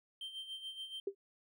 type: tone with tremolo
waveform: triangle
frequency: 3136 Hz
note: G7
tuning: in tune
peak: -39 dBFS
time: 0.21-1 s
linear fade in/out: 2 ms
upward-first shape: sine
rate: 7 Hz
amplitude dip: 65%
type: tone with exponential decay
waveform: sine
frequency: 395.6 Hz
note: G4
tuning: 16 cents sharp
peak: -30 dBFS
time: 1.07-1.15 s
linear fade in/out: 5 ms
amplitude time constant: 16 ms
effects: none

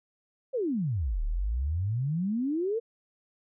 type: exponential two-way sweep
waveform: sine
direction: down then up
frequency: 557 to 35.04 to 476.3 Hz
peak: -26 dBFS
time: 0.53-2.8 s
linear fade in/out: 20 ms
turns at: 1.23 s
effects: none

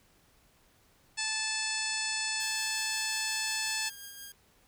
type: harmonic tone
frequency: 874 Hz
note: A5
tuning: 12 cents flat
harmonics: 1 / 2 / 3 / 4 / 5 / 6 / 7 / 8 / 9 / 10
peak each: -43 / -38 / -37 / -42 / -38 / -38 / -45 / -42 / -40 / -42 dBFS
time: 1.17-3.9 s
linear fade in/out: 20 ms
type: tone with tremolo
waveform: 5% pulse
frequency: 1618 Hz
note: G#6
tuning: 46 cents flat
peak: -31 dBFS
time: 2.4-4.32 s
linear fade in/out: 2 ms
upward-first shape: triangle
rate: 5.6 Hz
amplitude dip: 40%
effects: pink hiss -65 dBFS RMS until 4.67 s

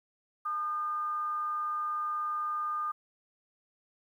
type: tone with frequency modulation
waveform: sine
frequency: 1216 Hz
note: D#6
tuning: 40 cents flat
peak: -30 dBFS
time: 0.45-2.92 s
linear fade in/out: 10 ms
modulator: 347 Hz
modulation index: 0.21
effects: 11-bit

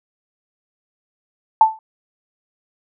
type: tone with exponential decay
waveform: sine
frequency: 880 Hz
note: A5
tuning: in tune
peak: -3 dBFS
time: 1.61-1.79 s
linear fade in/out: 2 ms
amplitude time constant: 38 ms
effects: none

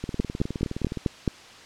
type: two click trains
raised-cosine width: 3 ms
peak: -17 / -9 dBFS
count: 19 / 6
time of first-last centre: 0.04-0.973 / 0.2-1.278 s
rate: 19.3 / 4.64 Hz
effects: white hiss -46 dBFS RMS until 1.65 s + low-pass 5000 Hz 12 dB/octave

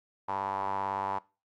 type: tone with band-pass filter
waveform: sawtooth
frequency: 98 Hz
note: G2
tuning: in tune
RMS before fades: -33 dBFS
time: 0.28-1.19 s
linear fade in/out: 10 ms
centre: 930 Hz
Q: 6.4
effects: noise-tail reverb RT60 0.3 s tail -20 dB re dry + Opus 48 kbps

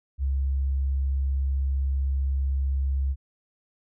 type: tone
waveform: sine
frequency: 67.8 Hz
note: C#2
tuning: 38 cents flat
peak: -22 dBFS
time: 0.18-3.16 s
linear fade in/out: 50 ms
effects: none

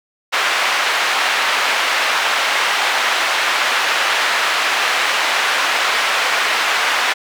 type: band-pass noise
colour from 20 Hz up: white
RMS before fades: -17 dBFS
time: 0.32-7.14 s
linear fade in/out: 20 ms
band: 780 to 2400 Hz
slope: 12 dB/octave
effects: none

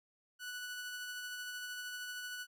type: tone with tremolo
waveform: sawtooth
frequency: 1480 Hz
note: F#6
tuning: in tune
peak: -37 dBFS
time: 0.39-2.47 s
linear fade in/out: 50 ms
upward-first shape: sine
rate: 13 Hz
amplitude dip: 25%
effects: none

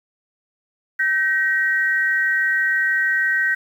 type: tone pair together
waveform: sine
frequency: 1545 / 1891.2 Hz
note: G6 / A#6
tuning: -26 / +24 cents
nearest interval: major third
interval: 350 cents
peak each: -19 dBFS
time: 0.99-3.55 s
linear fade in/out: 10 ms
effects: 8-bit

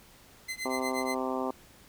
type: tone with tremolo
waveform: sawtooth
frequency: 2055 Hz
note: C7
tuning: 32 cents flat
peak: -28 dBFS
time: 0.48-1.15 s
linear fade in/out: 10 ms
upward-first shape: triangle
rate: 8.4 Hz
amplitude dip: 100%
type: harmonic tone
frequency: 130 Hz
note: C3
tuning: 11 cents flat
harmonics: 2 / 3 / 4 / 5 / 6 / 7 / 8 / 9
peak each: -34 / -36 / -37 / -38 / -39 / -39 / -40 / -41 dBFS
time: 0.65-1.51 s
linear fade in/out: 5 ms
effects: pink hiss -56 dBFS RMS until 1.88 s

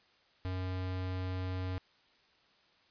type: tone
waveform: square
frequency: 92.5 Hz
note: F#2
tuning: in tune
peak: -35 dBFS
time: 0.45-1.78 s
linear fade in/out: 0 ms
effects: white hiss -67 dBFS RMS until 2.9 s + resampled to 11025 Hz

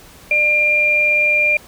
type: tone pair together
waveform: sine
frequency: 598 / 2392 Hz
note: D5 / D7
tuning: +31 / +31 cents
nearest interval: 2 octaves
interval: 2400 cents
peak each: -23 / -12 dBFS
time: 0.31-1.57 s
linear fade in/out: 2 ms
effects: pink hiss -43 dBFS RMS until 1.67 s

